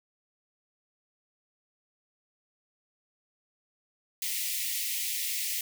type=high-pass noise; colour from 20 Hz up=white; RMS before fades=-32 dBFS; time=4.22-5.61 s; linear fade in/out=2 ms; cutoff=1900 Hz; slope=96 dB/octave; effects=none